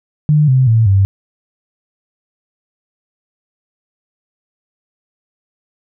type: tone with pitch steps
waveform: sine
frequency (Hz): 150.5 / 130.26 / 112.75 / 97.59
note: D3 / C3 / A2 / G2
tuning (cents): +43 / -7 / +43 / -7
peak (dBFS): -7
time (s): 0.29-1.05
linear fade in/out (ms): 0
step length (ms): 190
effects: none